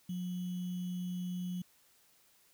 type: tone with sample-and-hold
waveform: sine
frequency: 179.7 Hz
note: F3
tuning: 50 cents sharp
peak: -35 dBFS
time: 0.09-1.62 s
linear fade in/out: 5 ms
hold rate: 3150 Hz
effects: white hiss -67 dBFS RMS until 2.53 s